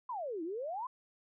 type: exponential two-way sweep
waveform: sine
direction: down then up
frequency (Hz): 1062 to 311.1 to 1062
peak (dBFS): -36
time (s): 0.09-0.87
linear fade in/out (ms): 5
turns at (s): 0.43
effects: none